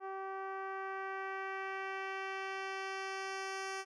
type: tone with low-pass filter sweep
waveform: 10% pulse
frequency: 385.5 Hz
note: G4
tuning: 29 cents flat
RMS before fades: -41 dBFS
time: 0-3.85 s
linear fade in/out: 50 ms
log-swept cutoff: 950 to 7000 Hz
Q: 1.1
effects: none